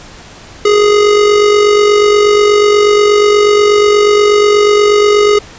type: tone with amplitude modulation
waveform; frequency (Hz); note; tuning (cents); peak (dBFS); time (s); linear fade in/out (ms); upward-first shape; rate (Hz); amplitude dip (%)
square; 415.3; G#4; 0; -4; 0.65-5.39; 5; sine; 48.3; 45
effects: pink hiss -34 dBFS RMS until 5.58 s + resampled to 16000 Hz